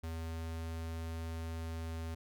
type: tone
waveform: square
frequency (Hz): 81.8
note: E2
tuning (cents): -13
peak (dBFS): -39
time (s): 0.03-2.15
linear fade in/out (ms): 10
effects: none